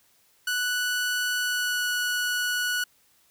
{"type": "tone with pitch glide", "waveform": "sawtooth", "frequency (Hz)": [1480, 1470.6], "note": ["F#6", "F#6"], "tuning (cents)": [0, -11], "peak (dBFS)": -21, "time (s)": [0.47, 2.84], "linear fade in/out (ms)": 5, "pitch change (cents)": -11, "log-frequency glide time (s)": [1.38, 1.87], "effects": ["white hiss -63 dBFS RMS until 3.3 s"]}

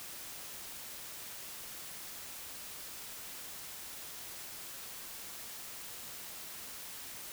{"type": "silence", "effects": ["white hiss -46 dBFS RMS until 7.32 s"]}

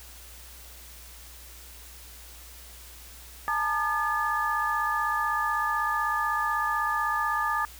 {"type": "tone cluster", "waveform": "sine", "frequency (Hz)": [857, 913, 1208, 1716], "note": ["A5", "A#5", "D6", "A6"], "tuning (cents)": [-46, -36, 48, -44], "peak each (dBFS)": [-33, -32, -27, -30], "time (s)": [3.48, 7.65], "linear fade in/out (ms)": 0, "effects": ["added 60 Hz sine -48 dBFS peak until 7.79 s", "white hiss -48 dBFS RMS until 7.79 s"]}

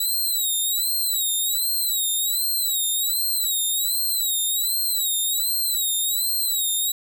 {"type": "tone with vibrato", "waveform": "5% pulse", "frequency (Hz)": 3908, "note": "B7", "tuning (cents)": -19, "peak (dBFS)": -14, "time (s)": [0, 6.92], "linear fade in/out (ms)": 5, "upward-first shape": "sine", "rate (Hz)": 1.3, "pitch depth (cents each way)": 120, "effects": []}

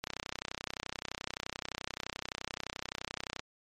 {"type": "click train", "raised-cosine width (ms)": 0.2, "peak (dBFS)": -18, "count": 107, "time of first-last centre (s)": [0.04, 3.394], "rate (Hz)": 31.6, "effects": ["MP3 64 kbps"]}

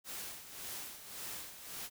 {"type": "noise with tremolo", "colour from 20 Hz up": "white", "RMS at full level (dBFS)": -43, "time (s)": [0.04, 1.9], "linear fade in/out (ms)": 50, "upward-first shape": "sine", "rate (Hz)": 1.8, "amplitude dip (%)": 65, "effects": []}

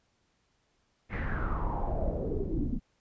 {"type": "noise with low-pass filter sweep", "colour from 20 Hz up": "brown", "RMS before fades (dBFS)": -31, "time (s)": [1.09, 2.8], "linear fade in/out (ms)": 50, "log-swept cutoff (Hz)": [2200, 230], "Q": 5.9, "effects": ["pink hiss -73 dBFS RMS until 3 s", "resampled to 16000 Hz"]}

